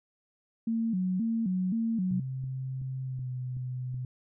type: tone with vibrato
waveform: sine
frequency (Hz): 204.7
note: G#3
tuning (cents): -25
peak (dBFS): -26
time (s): 0.67-2.2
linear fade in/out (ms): 5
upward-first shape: square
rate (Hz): 1.9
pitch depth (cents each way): 180
type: tone with pitch glide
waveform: sine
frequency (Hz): 131.2 to 126.73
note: C3 to B2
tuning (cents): +5 to +45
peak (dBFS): -32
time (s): 2.11-4.05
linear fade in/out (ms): 2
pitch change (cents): -60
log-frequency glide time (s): 3.03-3.29
type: click train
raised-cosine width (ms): 5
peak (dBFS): -34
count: 5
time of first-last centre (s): 2.44-3.944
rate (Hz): 2.66
effects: none